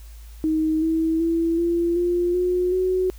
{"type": "tone with pitch steps", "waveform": "sine", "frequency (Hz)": [314.5, 323.2, 332, 341.2, 350.6, 360.2, 370.1], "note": ["D#4", "E4", "E4", "F4", "F4", "F#4", "F#4"], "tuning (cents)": [19, -34, 12, -40, 7, -46, 0], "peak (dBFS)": -18, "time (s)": [0.44, 3.1], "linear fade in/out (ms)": 0, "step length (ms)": 380, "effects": ["added 55 Hz sine -38 dBFS peak until 3.18 s", "white hiss -53 dBFS RMS until 3.18 s"]}